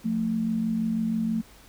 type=tone pair together; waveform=sine; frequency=177.63 / 223.8 Hz; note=F3 / A3; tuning=+30 / +30 cents; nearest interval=major third; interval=400 cents; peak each=-31 / -24 dBFS; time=0.04-1.42 s; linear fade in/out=20 ms; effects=added 50 Hz sine -54 dBFS peak until 1.68 s + pink hiss -53 dBFS RMS until 1.68 s